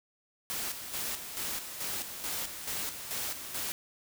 white noise with tremolo, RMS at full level -35 dBFS, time 0.5-3.72 s, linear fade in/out 0 ms, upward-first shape square, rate 2.3 Hz, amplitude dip 55%, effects none

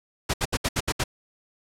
pink noise bursts, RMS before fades -24 dBFS, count 7, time 0.29-1.04 s, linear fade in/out 10 ms, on 48 ms, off 69 ms, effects low-pass 10000 Hz 12 dB/octave

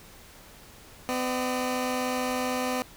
15% pulse tone pair together, 253.3 / 602.5 Hz, B3 / D5, +44 / +44 cents, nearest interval octave + minor third, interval 1500 cents, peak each -21 / -28 dBFS, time 1.09-2.82 s, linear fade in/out 0 ms, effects pink hiss -50 dBFS RMS until 2.96 s

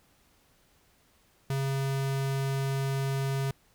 square tone, 136.1 Hz, C#3, 31 cents flat, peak -28 dBFS, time 1.5-3.51 s, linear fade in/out 2 ms, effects pink hiss -65 dBFS RMS until 3.74 s

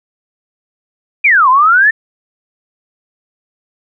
sine exponential two-way sweep, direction down then up, 2489 to 992 to 1823 Hz, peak -5 dBFS, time 1.24-1.91 s, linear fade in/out 10 ms, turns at 1.49 s, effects none

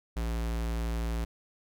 square tone, 57 Hz, A#1, 38 cents flat, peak -30 dBFS, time 0.16-1.25 s, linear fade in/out 10 ms, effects none

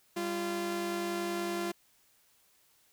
sawtooth tone pair together, 197.78 / 345 Hz, G3 / F4, +16 / -21 cents, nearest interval minor seventh, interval 963 cents, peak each -35 / -29 dBFS, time 0.16-1.72 s, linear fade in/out 10 ms, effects white hiss -67 dBFS RMS until 2.92 s

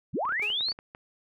sine linear sweep, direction up, 72.7 to 4648 Hz, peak -26 dBFS, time 0.13-0.73 s, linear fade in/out 20 ms
clicks, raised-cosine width 0.5 ms, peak -28 dBFS, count 10, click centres 0.253 / 0.292 / 0.323 / 0.397 / 0.502 / 0.608 / 0.686 / 0.719 / 0.789 / 0.949 s
sawtooth tone with exponential decay, 418 Hz, G#4, 11 cents sharp, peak -32 dBFS, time 0.42-0.65 s, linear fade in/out 5 ms, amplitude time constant 49 ms
effects none

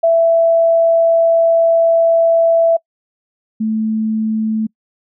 sine tone pair in turn, 664 / 219 Hz, E5 / A3, +12 / -8 cents, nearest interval octave + perfect fifth, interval 1920 cents, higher first, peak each -8 / -14 dBFS, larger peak first, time 0.03-2.77 / 3.6-4.67 s, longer first, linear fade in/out 10 ms, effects noise-tail reverb RT60 0.1 s tail -26 dB re dry

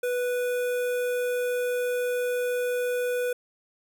square tone with notch filter, 493 Hz, B4, 3 cents flat, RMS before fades -27 dBFS, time 0.03-3.33 s, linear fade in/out 5 ms, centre 4700 Hz, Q 0.86, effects none

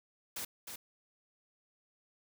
white noise with echo, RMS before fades -40 dBFS, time 0.36-0.45 s, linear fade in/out 5 ms, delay 310 ms, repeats 1, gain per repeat -5 dB, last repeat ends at 0.76 s, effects none

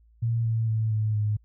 sine tone with pitch steps, 115.6 / 113.02 / 110.51 / 108.05 / 105.64 Hz, A#2 / A2 / A2 / A2 / G#2, -14 / +47 / +8 / -31 / +30 cents, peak -22 dBFS, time 0.22-1.37 s, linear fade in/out 10 ms, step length 230 ms, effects added 56 Hz sine -55 dBFS peak until 1.44 s

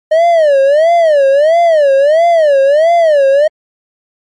triangle tone with vibrato, 610 Hz, D#5, 34 cents flat, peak -3 dBFS, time 0.11-3.48 s, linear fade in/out 10 ms, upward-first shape sine, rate 1.5 Hz, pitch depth 210 cents each way, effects MP3 48 kbps

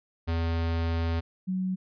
square / sine tone pair in turn, 83 / 186.33 Hz, E2 / F#3, +12 / +12 cents, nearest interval octave + major second, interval 1400 cents, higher second, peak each -26 dBFS, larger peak neither, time 0.27-1.21 / 1.47-1.76 s, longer first, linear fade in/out 20 ms, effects resampled to 11025 Hz

